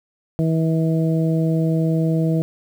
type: harmonic tone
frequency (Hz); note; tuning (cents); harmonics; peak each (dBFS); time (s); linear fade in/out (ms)
161.5; E3; -35; 1 / 2 / 3 / 4; -17 / -23 / -27 / -29; 0.39-2.42; 0
effects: 8-bit